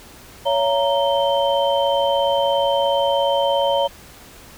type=tone cluster; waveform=sine; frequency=560 / 677 / 930 / 3107 Hz; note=C#5 / E5 / A#5 / G7; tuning=+18 / +46 / -4 / -16 cents; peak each=-18 / -24 / -21 / -26 dBFS; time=0.45-3.88 s; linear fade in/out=20 ms; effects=pink hiss -43 dBFS RMS until 4.57 s